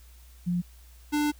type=tone pair in turn; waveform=sine / square; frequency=176.3 / 296.5 Hz; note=F3 / D4; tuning=+17 / +17 cents; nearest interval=major sixth; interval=900 cents; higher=second; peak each=-24 dBFS; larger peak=neither; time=0.46-0.62 / 1.12-1.32 s; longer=second; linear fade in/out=20 ms; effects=added 60 Hz sine -49 dBFS peak until 1.39 s + white hiss -59 dBFS RMS until 1.39 s